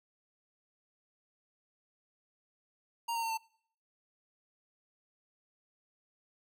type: tone with pitch steps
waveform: square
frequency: 932.3 / 920 / 907.9 / 895.9 Hz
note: A#5 / A#5 / A#5 / A5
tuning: 0 / -23 / -46 / +31 cents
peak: -33 dBFS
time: 3.08-3.376 s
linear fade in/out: 10 ms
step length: 74 ms
effects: noise-tail reverb RT60 0.6 s tail -24 dB re dry